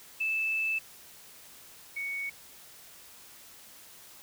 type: tone pair in turn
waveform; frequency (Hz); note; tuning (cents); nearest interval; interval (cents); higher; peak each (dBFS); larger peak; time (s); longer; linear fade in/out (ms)
sine; 2631 / 2226; E7 / C#7; -4 / +7; minor third; 289; first; -27 / -32; first; 0.2-0.79 / 1.96-2.3; first; 10
effects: white hiss -52 dBFS RMS until 4.22 s